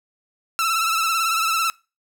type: tone with vibrato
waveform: sawtooth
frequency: 1326 Hz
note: E6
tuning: 10 cents sharp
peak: -15 dBFS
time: 0.59-1.7 s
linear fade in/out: 0 ms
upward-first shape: sine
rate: 18 Hz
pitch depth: 51 cents each way
effects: noise-tail reverb RT60 0.3 s tail -23 dB re dry